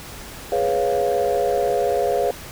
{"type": "chord", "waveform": "sine", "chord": "C# dominant seventh", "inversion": "second", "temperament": "equal", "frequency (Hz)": [415.3, 493.9, 554.4, 698.5], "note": ["G#4", "B4", "C#5", "E#5"], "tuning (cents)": [0, 0, 0, 0], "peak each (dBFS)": -22, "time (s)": [0.52, 2.31], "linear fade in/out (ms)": 2, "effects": ["tanh soft clip ceiling -11 dBFS", "pink hiss -37 dBFS RMS until 2.51 s"]}